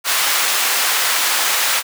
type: high-pass noise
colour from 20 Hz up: pink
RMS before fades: -17 dBFS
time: 0.04-1.83 s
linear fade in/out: 50 ms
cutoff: 1100 Hz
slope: 12 dB/octave
effects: none